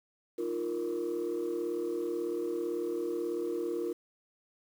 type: chord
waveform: sine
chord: Eb suspended second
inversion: none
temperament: equal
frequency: 311.1 / 349.2 / 466.2 Hz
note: Eb4 / F4 / Bb4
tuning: 0 / 0 / 0 cents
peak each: -38 / -32 / -34 dBFS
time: 0.38-3.93 s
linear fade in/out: 10 ms
effects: tanh soft clip ceiling -26 dBFS + 9-bit